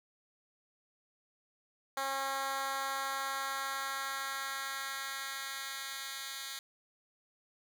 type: tone with high-pass filter sweep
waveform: 10% pulse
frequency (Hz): 271.3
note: C#4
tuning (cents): -37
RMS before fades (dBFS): -38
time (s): 1.97-6.59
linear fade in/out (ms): 2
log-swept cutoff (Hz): 710 to 2800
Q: 1.1
effects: none